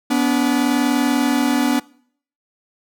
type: tone pair together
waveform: 45% pulse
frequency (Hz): 246.9 / 287.4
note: B3 / D4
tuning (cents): 0 / -37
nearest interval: minor third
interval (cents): 263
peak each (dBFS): -18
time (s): 0.1-1.8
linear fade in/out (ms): 10
effects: noise-tail reverb RT60 0.6 s tail -23 dB re dry